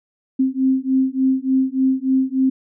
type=beating tone pair; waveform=sine; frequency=261.6 / 265 Hz; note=C4 / C4; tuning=0 / +22 cents; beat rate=3.4 Hz; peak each=-18 dBFS; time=0.39-2.5 s; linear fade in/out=10 ms; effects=none

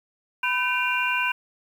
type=tone cluster; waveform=sine; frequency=994 / 1534 / 2399 / 2769 Hz; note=B5 / G6 / D7 / F7; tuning=+11 / -38 / +36 / -15 cents; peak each=-27 dBFS; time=0.43-1.32 s; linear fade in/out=5 ms; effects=8-bit

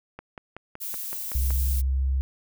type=click train; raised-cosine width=0.5 ms; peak=-23 dBFS; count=8; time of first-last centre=0.19-1.506 s; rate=5.32 Hz
type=noise; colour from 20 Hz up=violet; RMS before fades=-33 dBFS; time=0.8-1.82 s; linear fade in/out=20 ms
type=tone with pitch glide; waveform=sine; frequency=65.41 to 66.51 Hz; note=C2 to C2; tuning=0 to +29 cents; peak=-21 dBFS; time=1.35-2.21 s; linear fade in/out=0 ms; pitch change=+29 cents; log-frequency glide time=1.47-2.01 s
effects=none

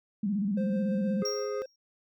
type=tone with vibrato; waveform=sine; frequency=201.6 Hz; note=G3; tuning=49 cents sharp; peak=-26 dBFS; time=0.23-1.23 s; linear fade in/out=5 ms; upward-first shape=square; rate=16 Hz; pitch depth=94 cents each way
type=tone with tremolo; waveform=triangle; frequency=523 Hz; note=C5; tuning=1 cent flat; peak=-31 dBFS; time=0.57-1.66 s; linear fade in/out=5 ms; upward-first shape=triangle; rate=6.2 Hz; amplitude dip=35%
type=harmonic tone; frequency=415.3 Hz; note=G#4; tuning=in tune; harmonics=1 / 3 / 5; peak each=-32 / -42 / -53 dBFS; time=1.22-1.62 s; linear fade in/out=0 ms
type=tone with exponential decay; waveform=triangle; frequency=5588 Hz; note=F8; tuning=in tune; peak=-28 dBFS; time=1.25-1.76 s; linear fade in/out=5 ms; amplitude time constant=110 ms
effects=none

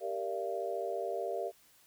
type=chord; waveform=sine; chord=G minor seventh; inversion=none; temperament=equal with one note detuned; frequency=392 / 466.2 / 587.3 / 682.5 Hz; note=G4 / Bb4 / D5 / F5; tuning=0 / 0 / 0 / -40 cents; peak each=-39 / -39 / -39 / -38 dBFS; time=0-1.52 s; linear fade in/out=50 ms; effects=white hiss -64 dBFS RMS until 1.86 s

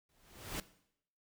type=noise with exponential growth; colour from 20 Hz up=pink; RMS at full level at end=-37 dBFS; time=0.09-0.6 s; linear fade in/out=2 ms; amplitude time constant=110 ms; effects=noise-tail reverb RT60 0.7 s tail -17 dB re dry

